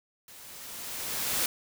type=noise with level ramp; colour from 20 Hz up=white; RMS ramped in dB=-50 to -27 dBFS; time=0.28-1.46 s; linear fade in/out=2 ms; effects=none